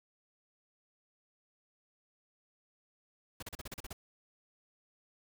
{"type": "noise bursts", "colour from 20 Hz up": "pink", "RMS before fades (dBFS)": -43, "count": 9, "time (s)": [3.4, 3.93], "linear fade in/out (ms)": 5, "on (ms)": 26, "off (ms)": 37, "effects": []}